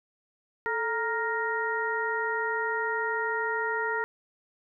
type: harmonic tone with a mistuned harmonic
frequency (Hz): 466.7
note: A#4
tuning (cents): +2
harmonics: 1 / 2 / 3 / 4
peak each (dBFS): -32 / -32 / -32 / -32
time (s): 0.66-4.04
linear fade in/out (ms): 0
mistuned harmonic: 1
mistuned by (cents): -100
effects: none